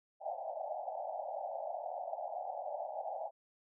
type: band-pass noise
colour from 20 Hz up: pink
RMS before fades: -41 dBFS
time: 0.2-3.31 s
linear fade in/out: 50 ms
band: 580 to 830 Hz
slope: 96 dB/octave
effects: none